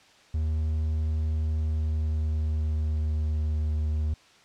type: tone with pitch glide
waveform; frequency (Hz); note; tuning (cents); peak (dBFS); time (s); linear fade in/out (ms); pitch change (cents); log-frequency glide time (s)
triangle; 78 to 76.53; D#2 to D#2; +5 to -28; -22; 0.34-4.14; 5; -33; 1.43-3.58
effects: white hiss -56 dBFS RMS until 4.44 s + low-pass 5000 Hz 12 dB/octave